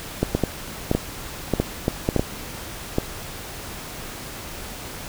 clicks, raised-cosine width 2 ms, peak -5 dBFS, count 12, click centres 0.23 / 0.35 / 0.437 / 0.914 / 0.95 / 1.537 / 1.6 / 1.881 / 2.089 / 2.163 / 2.195 / 2.984 s, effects pink hiss -35 dBFS RMS until 5.08 s

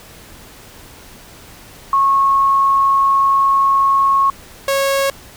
sine / sawtooth tone pair in turn, 1095 / 549 Hz, C#6 / C#5, -22 / -17 cents, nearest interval octave, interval 1195 cents, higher first, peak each -10 dBFS, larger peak neither, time 1.93-4.3 / 4.68-5.1 s, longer first, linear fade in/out 2 ms, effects pink hiss -40 dBFS RMS until 5.36 s

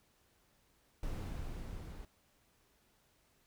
brown noise with level ramp, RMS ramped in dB -39 to -47 dBFS, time 1.03-2.05 s, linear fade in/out 2 ms, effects pink hiss -72 dBFS RMS until 3.46 s

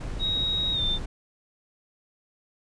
brown noise, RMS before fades -32 dBFS, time 0-1.06 s, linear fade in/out 10 ms
sine tone with pitch glide, 3792 to 3579 Hz, A#7 to A7, +29 to +29 cents, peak -24 dBFS, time 0.19-0.99 s, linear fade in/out 50 ms, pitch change -100 cents, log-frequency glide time 0.73-0.81 s
effects resampled to 22050 Hz

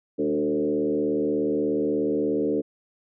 sine tone with frequency modulation, 370 Hz, F#4, in tune, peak -21 dBFS, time 0.18-2.62 s, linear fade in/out 20 ms, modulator 76.7 Hz, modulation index 1.7, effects none

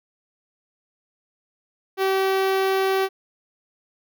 sawtooth tone with notch filter, 384.2 Hz, G4, 35 cents flat, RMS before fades -21 dBFS, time 1.97-3.09 s, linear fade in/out 50 ms, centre 7900 Hz, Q 0.71, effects none

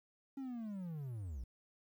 triangle linear sweep, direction down, 277.2 to 53.7 Hz, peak -39 dBFS, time 0.37-1.44 s, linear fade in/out 5 ms, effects 12-bit

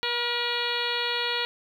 harmonic tone with a mistuned harmonic, 480 Hz, B4, 49 cents flat, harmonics 1 / 2 / 3 / 4 / 5 / 6 / 7 / 8 / 9, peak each -34 / -34 / -34 / -34 / -34 / -34 / -34 / -34 / -34 dBFS, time 0.03-1.45 s, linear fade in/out 0 ms, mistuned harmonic 3, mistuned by -21 cents, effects 9-bit

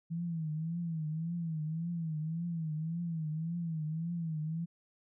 sine tone with vibrato, 162.6 Hz, E3, 23 cents flat, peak -33 dBFS, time 0.1-4.66 s, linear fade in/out 20 ms, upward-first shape triangle, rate 1.8 Hz, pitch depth 120 cents each way, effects none

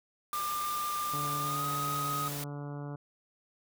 triangle tone with pitch glide, 1195 to 1255.9 Hz, D6 to D#6, +30 to +16 cents, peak -30 dBFS, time 0.33-2.28 s, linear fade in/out 0 ms, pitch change +86 cents, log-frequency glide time 1.4-1.64 s
white noise, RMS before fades -40 dBFS, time 0.33-2.44 s, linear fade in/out 2 ms
harmonic tone, 144.4 Hz, D3, 29 cents flat, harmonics 1 / 2 / 3 / 4 / 5 / 6 / 7 / 8 / 9 / 10, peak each -38 / -44 / -48 / -50 / -52 / -54 / -55 / -56 / -57 / -58 dBFS, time 1.13-2.96 s, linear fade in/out 5 ms
effects none

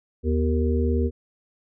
harmonic tone with a mistuned harmonic, 77.2 Hz, D#2, 13 cents flat, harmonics 1 / 3 / 5 / 6, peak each -21 / -26 / -28 / -29 dBFS, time 0.23-1.11 s, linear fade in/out 50 ms, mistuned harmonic 3, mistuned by +80 cents, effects none

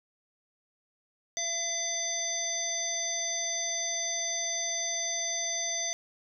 harmonic tone with a mistuned harmonic, 676 Hz, E5, 43 cents sharp, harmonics 1 / 3 / 5 / 7 / 9, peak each -39 / -39 / -38 / -40 / -31 dBFS, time 1.37-5.93 s, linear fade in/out 0 ms, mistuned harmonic 5, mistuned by +84 cents, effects none

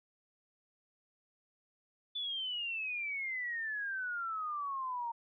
sine exponential sweep, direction down, 3500 to 920 Hz, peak -35 dBFS, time 2.15-5.12 s, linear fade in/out 10 ms, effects none

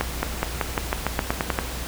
accelerating click train, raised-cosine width 0.5 ms, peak -6 dBFS, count 12, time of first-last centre 0.01-1.588 s, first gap 220 ms, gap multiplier 0.91, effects added 60 Hz sine -32 dBFS peak until 1.87 s + pink hiss -33 dBFS RMS until 1.87 s

